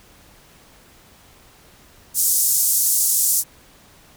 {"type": "band-pass noise", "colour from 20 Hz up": "white", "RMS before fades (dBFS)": -18, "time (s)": [2.14, 3.44], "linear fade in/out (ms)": 50, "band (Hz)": [6400, 14000], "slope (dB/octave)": 24, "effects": ["pink hiss -50 dBFS RMS until 4.16 s"]}